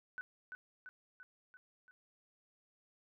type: tone with echo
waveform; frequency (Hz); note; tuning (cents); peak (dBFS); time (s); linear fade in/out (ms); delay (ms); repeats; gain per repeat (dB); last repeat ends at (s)
sine; 1498; F#6; +21; -40; 0.18-0.21; 0; 340; 5; -4; 1.91
effects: none